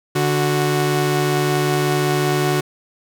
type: tone pair together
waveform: sawtooth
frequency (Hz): 146.29 / 368.4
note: D3 / F#4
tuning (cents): -6 / -7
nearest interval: octave + major third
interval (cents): 1599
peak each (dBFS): -15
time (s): 0.15-2.61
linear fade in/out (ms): 10
effects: none